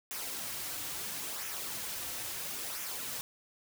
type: noise with flanger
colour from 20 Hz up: white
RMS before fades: -39 dBFS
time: 0.11-3.21 s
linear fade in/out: 0 ms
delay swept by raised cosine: 0.23 to 4.93 ms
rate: 0.74 Hz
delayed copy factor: -0.5
effects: none